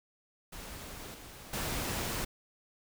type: noise with level steps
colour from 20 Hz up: pink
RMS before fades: -45 / -49 / -35 dBFS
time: 0.52-2.25 s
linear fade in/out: 10 ms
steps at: 1.14 / 1.53 s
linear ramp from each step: 5 ms
effects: none